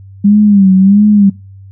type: tone with vibrato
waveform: sine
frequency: 199 Hz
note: G3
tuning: 26 cents sharp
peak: -3 dBFS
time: 0.24-1.3 s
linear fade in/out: 10 ms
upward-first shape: sine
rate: 1.5 Hz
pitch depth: 99 cents each way
effects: noise-tail reverb RT60 0.3 s tail -23 dB re dry + added 97 Hz sine -31 dBFS peak until 1.71 s